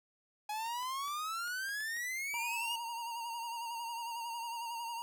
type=exponential sweep; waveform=45% pulse; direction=up; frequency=833 to 2905 Hz; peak=-36 dBFS; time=0.49-2.76 s; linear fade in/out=5 ms
type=clicks; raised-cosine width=0.2 ms; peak=-38 dBFS; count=7; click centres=0.663 / 0.827 / 1.081 / 1.476 / 1.69 / 1.806 / 1.967 s
type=tone with vibrato; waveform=square; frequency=932.3 Hz; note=A#5; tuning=in tune; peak=-39 dBFS; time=2.34-5.02 s; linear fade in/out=0 ms; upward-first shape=sine; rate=11 Hz; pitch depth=41 cents each way
effects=none